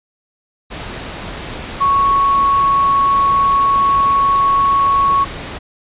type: tone in noise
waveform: sine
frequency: 1108.7 Hz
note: C#6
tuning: in tune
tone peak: -10 dBFS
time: 1.8-5.25 s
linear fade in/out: 20 ms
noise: pink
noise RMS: -27 dBFS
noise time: 0.7-5.59 s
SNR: +14 dB
effects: resampled to 8000 Hz